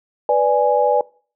sine chord, G# diminished, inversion first, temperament equal, 493.9 / 587.3 / 830.6 Hz, B4 / D5 / G#5, 0 / 0 / 0 cents, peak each -17 dBFS, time 0.29-1.01 s, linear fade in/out 2 ms, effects noise-tail reverb RT60 0.4 s tail -22 dB re dry

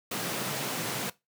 pink high-pass noise, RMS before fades -33 dBFS, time 0.11-1.1 s, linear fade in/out 5 ms, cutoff 120 Hz, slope 48 dB/octave, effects noise-tail reverb RT60 0.2 s tail -19 dB re dry

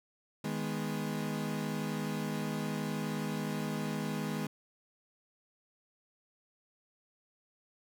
35% pulse chord, G# minor, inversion second, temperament equal, 155.56 / 207.7 / 246.9 Hz, D#3 / G#3 / B3, 0 / 0 / 0 cents, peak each -36 / -35 / -38 dBFS, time 0.44-4.47 s, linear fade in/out 5 ms, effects none

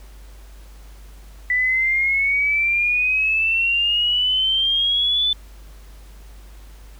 sine exponential sweep, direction up, 1975.5 to 3520 Hz, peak -16 dBFS, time 1.5-5.33 s, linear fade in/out 2 ms, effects added 50 Hz sine -39 dBFS peak until 6.99 s + pink hiss -51 dBFS RMS until 6.99 s

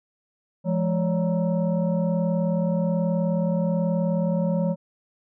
sine tone with frequency modulation, 171.6 Hz, F3, 30 cents flat, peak -20 dBFS, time 0.64-4.76 s, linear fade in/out 50 ms, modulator 382 Hz, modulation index 1, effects none

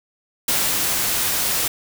white noise with ADSR envelope, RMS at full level -19 dBFS, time 0.48-1.68 s, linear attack 5 ms, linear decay 230 ms, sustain -2 dB, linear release 6 ms, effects none

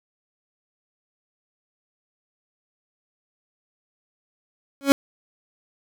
30% pulse tone with exponential growth, 277.4 Hz, C#4, 1 cent sharp, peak -4 dBFS, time 4.81-4.92 s, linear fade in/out 0 ms, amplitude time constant 23 ms, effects none

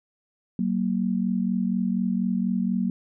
sine tone pair together, 188.95 / 233.1 Hz, F#3 / A#3, +37 / 0 cents, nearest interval major third, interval 363 cents, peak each -24 / -25 dBFS, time 0.59-2.9 s, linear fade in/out 2 ms, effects none

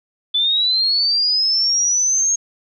sine linear sweep, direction up, 3467 to 6550 Hz, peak -14 dBFS, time 0.34-2.36 s, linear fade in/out 10 ms, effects none

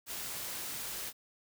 white noise, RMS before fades -40 dBFS, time 0.06-1.13 s, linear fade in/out 50 ms, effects none

